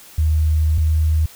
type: tone pair in turn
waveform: sine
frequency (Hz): 77.78 / 78.32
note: D#2 / D#2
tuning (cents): 0 / +12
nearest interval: unison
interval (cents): 12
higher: second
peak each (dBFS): -13 / -13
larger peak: neither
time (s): 0.18-0.78 / 0.78-1.26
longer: first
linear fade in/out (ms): 5
effects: white hiss -43 dBFS RMS until 1.35 s